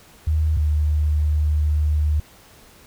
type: tone pair in turn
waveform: sine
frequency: 77.78 / 75.57 Hz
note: D#2 / D#2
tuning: 0 / -50 cents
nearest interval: unison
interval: 50 cents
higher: first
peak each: -16 dBFS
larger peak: neither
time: 0.27-0.57 / 0.57-2.2 s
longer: second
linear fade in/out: 5 ms
effects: pink hiss -49 dBFS RMS until 2.86 s

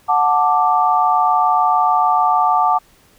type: chord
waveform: sine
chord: D major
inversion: first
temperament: just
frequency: 734.2 / 881 / 1174.7 Hz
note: F#5 / A5 / D6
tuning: -14 / +2 / 0 cents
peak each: -16 dBFS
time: 0.08-2.79 s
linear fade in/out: 20 ms
effects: pink hiss -52 dBFS RMS until 3.18 s

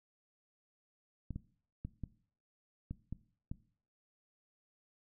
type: clicks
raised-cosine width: 5 ms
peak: -28 dBFS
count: 7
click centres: 1.307 / 1.36 / 1.85 / 2.037 / 2.91 / 3.126 / 3.515 s
effects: noise-tail reverb RT60 0.5 s tail -18 dB re dry

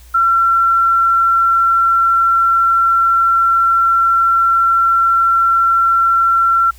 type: tone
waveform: sine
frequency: 1357 Hz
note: E6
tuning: 50 cents sharp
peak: -9 dBFS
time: 0.14-6.71 s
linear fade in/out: 10 ms
effects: added 60 Hz sine -38 dBFS peak until 6.78 s + white hiss -47 dBFS RMS until 6.78 s

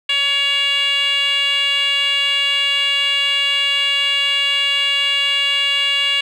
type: tone with band-pass filter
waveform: 10% pulse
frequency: 563 Hz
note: C#5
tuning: 27 cents sharp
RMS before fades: -17 dBFS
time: 0.09-6.21 s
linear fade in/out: 5 ms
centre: 2900 Hz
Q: 4
effects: none

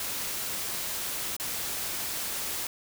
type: noise with dropouts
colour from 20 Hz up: white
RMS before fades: -33 dBFS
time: 0-2.67 s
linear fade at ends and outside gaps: 2 ms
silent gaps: 1.366-1.398 s
effects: none

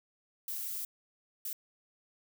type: noise bursts at uneven times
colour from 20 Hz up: violet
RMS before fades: -38 dBFS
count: 2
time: 0.48-0.85 / 1.45-1.53 s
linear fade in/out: 2 ms
effects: none

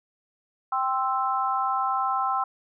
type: chord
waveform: sine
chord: C major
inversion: second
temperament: equal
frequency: 784 / 1046.5 / 1318.5 Hz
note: G5 / C6 / E6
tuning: 0 / 0 / 0 cents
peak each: -27 dBFS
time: 0.72-2.44 s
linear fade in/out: 5 ms
effects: none

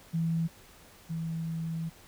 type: tone pair in turn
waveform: sine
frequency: 164.81 / 163.48 Hz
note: E3 / E3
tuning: 0 / -14 cents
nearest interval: unison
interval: 14 cents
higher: first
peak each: -26 / -31 dBFS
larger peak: first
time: 0.13-0.48 / 1.09-1.9 s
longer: second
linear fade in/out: 20 ms
effects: pink hiss -55 dBFS RMS until 2.07 s

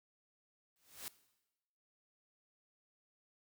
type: noise with exponential growth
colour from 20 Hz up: white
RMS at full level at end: -42 dBFS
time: 0.76-1.08 s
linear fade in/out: 0 ms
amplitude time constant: 69 ms
effects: noise-tail reverb RT60 1.0 s tail -18 dB re dry

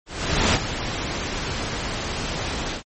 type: noise with ADSR envelope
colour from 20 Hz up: pink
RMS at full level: -17 dBFS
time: 0.06-2.83 s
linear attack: 480 ms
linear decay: 38 ms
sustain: -10 dB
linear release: 94 ms
effects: low-pass 8000 Hz 12 dB/octave + MP3 32 kbps

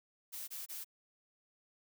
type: noise bursts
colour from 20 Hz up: blue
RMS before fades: -44 dBFS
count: 3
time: 0.32-0.846 s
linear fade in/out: 20 ms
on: 160 ms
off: 23 ms
effects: none

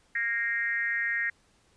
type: tone with frequency modulation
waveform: sine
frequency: 1864.7 Hz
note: A#6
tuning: in tune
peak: -26 dBFS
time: 0.15-1.3 s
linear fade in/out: 5 ms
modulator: 231 Hz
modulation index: 0.97
effects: pink hiss -65 dBFS RMS until 1.76 s + resampled to 22050 Hz

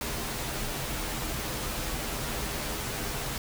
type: noise with comb filter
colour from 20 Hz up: pink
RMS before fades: -33 dBFS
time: 0.01-3.38 s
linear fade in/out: 2 ms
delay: 11 ms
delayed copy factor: -0.55
effects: none

